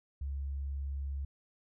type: tone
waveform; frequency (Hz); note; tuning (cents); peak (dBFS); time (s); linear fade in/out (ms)
sine; 69.3; C#2; 0; -34; 0.21-1.25; 5
effects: none